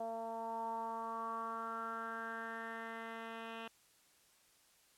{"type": "tone with low-pass filter sweep", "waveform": "10% pulse", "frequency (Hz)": 226.9, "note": "A#3", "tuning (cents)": -47, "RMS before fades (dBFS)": -43, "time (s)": [0, 3.68], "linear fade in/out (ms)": 5, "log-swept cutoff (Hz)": [720, 2600], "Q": 5.9, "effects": ["white hiss -69 dBFS RMS until 4.97 s", "low-pass 12000 Hz 12 dB/octave"]}